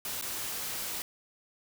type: noise with dropouts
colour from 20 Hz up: white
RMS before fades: -36 dBFS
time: 0.05-1.02 s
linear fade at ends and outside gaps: 1 ms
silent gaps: 0.213-0.223 s
effects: none